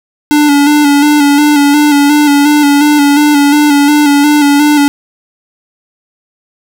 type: tone with vibrato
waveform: square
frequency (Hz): 291.1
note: D4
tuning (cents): -15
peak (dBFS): -5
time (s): 0.31-4.88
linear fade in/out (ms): 0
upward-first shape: square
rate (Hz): 2.8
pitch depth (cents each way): 33
effects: none